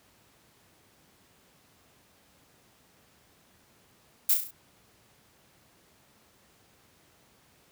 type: noise with echo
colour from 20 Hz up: violet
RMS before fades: -22 dBFS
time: 4.29-4.34 s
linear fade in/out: 5 ms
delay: 34 ms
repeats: 5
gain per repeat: -5 dB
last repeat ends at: 4.51 s
effects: pink hiss -62 dBFS RMS until 7.71 s + high-pass 80 Hz 12 dB/octave